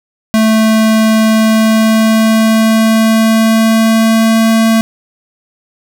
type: tone with pitch glide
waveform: square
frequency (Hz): 220 to 224.2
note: A3 to A3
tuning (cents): 0 to +33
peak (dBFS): -7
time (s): 0.34-4.81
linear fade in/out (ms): 0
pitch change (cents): +33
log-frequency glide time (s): 1.28-4.47
effects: none